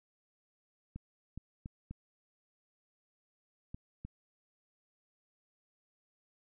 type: clicks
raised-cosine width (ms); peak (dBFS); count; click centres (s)
5; -30; 6; 0.96 / 1.376 / 1.659 / 1.91 / 3.745 / 4.05
effects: none